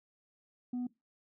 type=tone; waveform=sine; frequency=246.9 Hz; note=B3; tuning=in tune; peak=-31 dBFS; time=0.73-0.87 s; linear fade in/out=5 ms; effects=noise-tail reverb RT60 0.2 s tail -20 dB re dry + tanh soft clip ceiling -32 dBFS